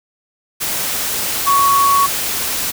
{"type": "tone in noise", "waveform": "sine", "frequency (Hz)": 1116, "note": "C#6", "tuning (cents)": 11, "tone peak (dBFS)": -10, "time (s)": [1.46, 2.07], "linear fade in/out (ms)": 20, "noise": "white", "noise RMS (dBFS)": -20, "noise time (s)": [0.6, 2.72], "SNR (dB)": 7, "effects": []}